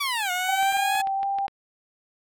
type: linear two-way sweep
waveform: 15% pulse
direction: down then up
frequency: 1167 to 716 to 849 Hz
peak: -18 dBFS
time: 0-1.02 s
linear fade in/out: 10 ms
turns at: 0.31 s
type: tone with pitch glide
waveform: sine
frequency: 779 to 790.8 Hz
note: G5 to G5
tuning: -11 to +15 cents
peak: -23 dBFS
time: 0.48-1.47 s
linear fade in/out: 10 ms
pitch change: +26 cents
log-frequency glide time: 1.15-1.25 s
type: clicks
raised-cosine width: 0.3 ms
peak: -23 dBFS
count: 9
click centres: 0.628 / 0.724 / 0.77 / 0.953 / 1.001 / 1.072 / 1.231 / 1.386 / 1.481 s
effects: none

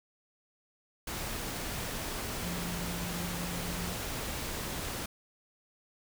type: tone in noise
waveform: sine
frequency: 174.61 Hz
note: F3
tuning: in tune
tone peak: -38 dBFS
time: 2.44-3.93 s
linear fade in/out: 5 ms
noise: pink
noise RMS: -37 dBFS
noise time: 1.07-5.06 s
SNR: -4 dB
effects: none

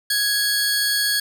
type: tone pair together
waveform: sawtooth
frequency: 1661.2 / 4437 Hz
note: G#6 / C#8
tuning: 0 / +1 cents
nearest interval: octave + perfect fourth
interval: 1701 cents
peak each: -18 dBFS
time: 0.1-1.2 s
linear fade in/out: 5 ms
effects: none

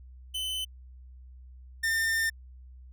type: tone pair in turn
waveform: 45% pulse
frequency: 3035 / 1804.6 Hz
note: F#7 / A6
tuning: +43 / +43 cents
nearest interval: major sixth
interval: 900 cents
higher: first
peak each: -30 / -25 dBFS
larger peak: second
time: 0.34-0.65 / 1.83-2.3 s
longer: second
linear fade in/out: 10 ms
effects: added 63 Hz sine -46 dBFS peak until 2.92 s

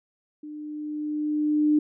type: tone with level ramp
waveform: sine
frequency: 300.7 Hz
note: D4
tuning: 41 cents sharp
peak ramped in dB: -36 to -16 dBFS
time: 0.43-1.79 s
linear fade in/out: 5 ms
effects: none

